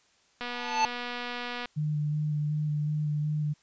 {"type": "click train", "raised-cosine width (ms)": 0.3, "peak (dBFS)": -20, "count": 304, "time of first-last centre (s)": [0.41, 1.657], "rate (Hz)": 243}
{"type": "tone with exponential growth", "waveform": "square", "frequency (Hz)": 880, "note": "A5", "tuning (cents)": 0, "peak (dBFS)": -20, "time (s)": [0.45, 0.85], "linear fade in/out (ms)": 0, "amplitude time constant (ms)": 85}
{"type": "tone with vibrato", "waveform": "sine", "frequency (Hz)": 150.3, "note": "D3", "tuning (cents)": 40, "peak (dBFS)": -26, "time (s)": [1.76, 3.54], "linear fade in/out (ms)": 20, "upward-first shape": "square", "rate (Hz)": 2.7, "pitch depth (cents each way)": 14}
{"effects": ["white hiss -65 dBFS RMS until 3.62 s", "resampled to 16000 Hz"]}